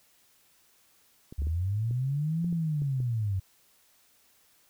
clicks, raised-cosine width 3 ms, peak -30 dBFS, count 8, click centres 1.325 / 1.42 / 1.47 / 1.91 / 2.445 / 2.527 / 2.82 / 3.003 s
sine linear two-way sweep, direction up then down, 67.5 to 174.61 to 91.6 Hz, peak -26 dBFS, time 1.38-3.4 s, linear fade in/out 10 ms, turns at 2.48 s
effects white hiss -64 dBFS RMS until 4.69 s

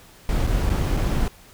brown noise with dropouts, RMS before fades -21 dBFS, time 0.29-1.28 s, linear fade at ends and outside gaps 1 ms, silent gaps 0.468-0.472 / 0.694-0.699 / 0.968-0.972 s, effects pink hiss -49 dBFS RMS until 1.53 s

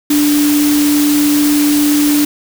sine tone in noise, 293.7 Hz, D4, in tune, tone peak -9 dBFS, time 0.1-2.25 s, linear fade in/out 5 ms, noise white, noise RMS -19 dBFS, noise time 0.1-2.25 s, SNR +7 dB, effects none

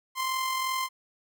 sawtooth tone with amplitude modulation, 1044 Hz, C6, 4 cents flat, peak -22 dBFS, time 0.15-0.89 s, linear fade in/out 50 ms, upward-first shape sine, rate 42.8 Hz, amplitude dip 35%, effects none

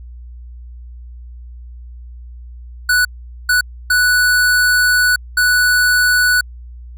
square tone bursts at uneven times, 1480 Hz, F#6, in tune, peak -11 dBFS, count 4, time 2.89-3.05 / 3.49-3.61 / 3.9-5.16 / 5.37-6.41 s, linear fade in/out 5 ms, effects added 60 Hz sine -31 dBFS peak until 6.97 s

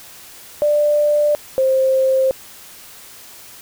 sine tone pair in turn, 592 / 527.4 Hz, D5 / C5, +14 / +14 cents, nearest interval major second, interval 200 cents, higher first, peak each -12 dBFS, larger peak neither, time 0.62-1.35 / 1.58-2.31 s, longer neither, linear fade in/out 0 ms, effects white hiss -40 dBFS RMS until 3.61 s

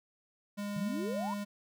square tone, 204.2 Hz, G#3, 29 cents flat, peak -36 dBFS, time 0.57-1.45 s, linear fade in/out 20 ms
sine exponential sweep, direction up, 152.3 to 1035 Hz, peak -35 dBFS, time 0.76-1.34 s, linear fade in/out 5 ms
effects none

